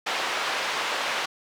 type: band-pass noise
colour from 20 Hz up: pink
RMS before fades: -28 dBFS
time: 0.06-1.26 s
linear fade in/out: 10 ms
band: 740 to 3900 Hz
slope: 12 dB/octave
effects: none